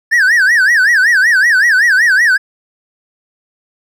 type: tone with vibrato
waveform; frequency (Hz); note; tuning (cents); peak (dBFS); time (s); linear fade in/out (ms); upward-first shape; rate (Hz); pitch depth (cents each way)
triangle; 1699; G#6; +39; -5; 0.11-2.38; 20; sine; 5.3; 230
effects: none